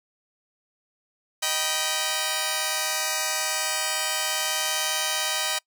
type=chord; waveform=5% pulse; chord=Eb augmented; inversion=none; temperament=just; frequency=622.3 / 777.8 / 972.3 Hz; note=Eb5 / G5 / B5; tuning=0 / -14 / -27 cents; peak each=-17 dBFS; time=1.42-5.59 s; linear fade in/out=10 ms; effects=noise-tail reverb RT60 0.1 s tail -25 dB re dry